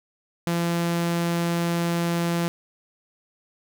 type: tone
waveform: sawtooth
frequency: 170.5 Hz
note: F3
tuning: 41 cents flat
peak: -18 dBFS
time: 0.47-2.48 s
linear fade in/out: 0 ms
effects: none